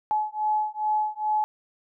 sine beating tone pair, 852 / 854.4 Hz, G#5 / G#5, +44 / +49 cents, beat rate 2.4 Hz, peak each -26 dBFS, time 0.11-1.44 s, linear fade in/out 0 ms, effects none

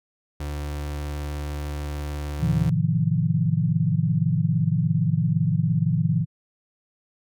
35% pulse tone, 73.42 Hz, D2, in tune, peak -26 dBFS, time 0.4-2.7 s, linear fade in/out 5 ms
sine chord, F dominant seventh, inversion first, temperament just, 109.13 / 130.96 / 157.15 / 174.61 Hz, A2 / C3 / Eb3 / F3, -14 / +2 / +18 / 0 cents, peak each -26 / -26 / -22 / -25 dBFS, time 2.39-6.26 s, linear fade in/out 50 ms
effects none

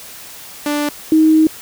sawtooth / sine tone pair in turn, 293.7 / 314.9 Hz, D4 / D#4, 0 / +21 cents, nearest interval minor second, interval 121 cents, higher second, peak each -12 / -7 dBFS, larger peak second, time 0.66-0.89 / 1.12-1.47 s, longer second, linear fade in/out 2 ms, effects white hiss -35 dBFS RMS until 1.61 s

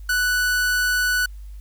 45% pulse tone, 1483 Hz, F#6, 4 cents sharp, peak -18 dBFS, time 0.09-1.26 s, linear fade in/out 5 ms, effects added 50 Hz sine -34 dBFS peak until 1.6 s + white hiss -60 dBFS RMS until 1.6 s

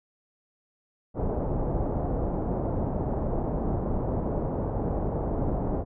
pink low-pass noise, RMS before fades -28 dBFS, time 1.14-5.85 s, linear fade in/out 50 ms, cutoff 790 Hz, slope 24 dB/octave, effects none

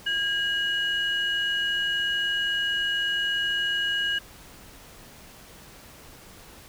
sine tone pair together, 1629.8 / 2904 Hz, G#6 / F#7, -33 / -33 cents, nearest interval minor seventh, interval 1000 cents, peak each -25 dBFS, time 0.06-4.19 s, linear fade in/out 10 ms, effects tanh soft clip ceiling -18 dBFS + pink hiss -48 dBFS RMS until 6.68 s

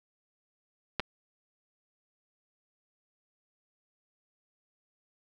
clicks, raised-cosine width 0.3 ms, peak -12 / -21 dBFS, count 2, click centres 0.997 / 1.002 s, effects none

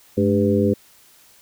harmonic tone with a mistuned harmonic, 99.8 Hz, G2, 32 cents sharp, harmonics 1 / 2 / 3 / 4 / 5, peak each -23 / -19 / -23 / -21 / -22 dBFS, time 0.17-0.74 s, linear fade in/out 10 ms, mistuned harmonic 2, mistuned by +110 cents, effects white hiss -52 dBFS RMS until 1.41 s

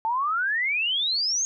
sine exponential sweep, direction up, 870 to 6645 Hz, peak -22 dBFS, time 0.05-1.45 s, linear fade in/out 0 ms, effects none

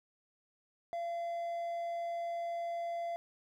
triangle tone, 683 Hz, F5, 39 cents flat, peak -33 dBFS, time 0.93-3.16 s, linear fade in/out 0 ms, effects none

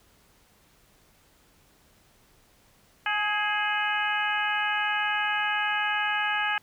harmonic tone with a mistuned harmonic, 421 Hz, G#4, 24 cents sharp, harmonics 2 / 3 / 4 / 5 / 6 / 7, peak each -30 / -33 / -28 / -35 / -32 / -34 dBFS, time 3.06-6.58 s, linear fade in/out 2 ms, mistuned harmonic 4, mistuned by -34 cents, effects pink hiss -61 dBFS RMS until 6.62 s

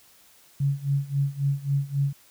sine tone with tremolo, 140 Hz, C#3, 18 cents sharp, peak -19 dBFS, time 0.6-2.13 s, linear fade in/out 5 ms, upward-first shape sine, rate 3.7 Hz, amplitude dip 90%, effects white hiss -56 dBFS RMS until 2.3 s

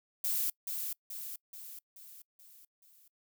violet noise with echo, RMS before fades -32 dBFS, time 0.24-0.5 s, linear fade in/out 5 ms, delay 430 ms, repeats 6, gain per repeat -5 dB, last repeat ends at 3.08 s, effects noise-tail reverb RT60 0.1 s tail -24 dB re dry

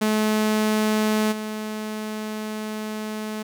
sawtooth tone with level steps, 215.2 Hz, A3, 38 cents flat, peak -15 / -24 dBFS, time 0.01-3.43 s, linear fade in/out 10 ms, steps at 1.31 s, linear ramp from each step 20 ms, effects none

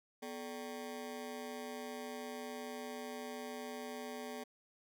25% pulse ring-modulated tone, 339.3 Hz, F4, 50 cents flat, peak -36 dBFS, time 0.22-4.44 s, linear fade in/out 10 ms, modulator 93.5 Hz, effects none

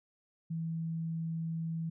sine tone, 163.6 Hz, E3, 13 cents flat, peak -33 dBFS, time 0.5-1.9 s, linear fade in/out 10 ms, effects none

